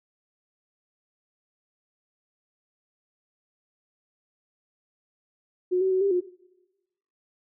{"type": "tone with pitch steps", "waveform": "sine", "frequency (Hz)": [363.5, 379, 374.1, 396.5, 358.4], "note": ["F#4", "F#4", "F#4", "G4", "F4"], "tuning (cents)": [-31, 42, 19, 20, 45], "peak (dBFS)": -20, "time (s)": [5.71, 6.21], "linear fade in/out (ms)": 20, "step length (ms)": 100, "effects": ["noise-tail reverb RT60 1.0 s tail -21 dB re dry"]}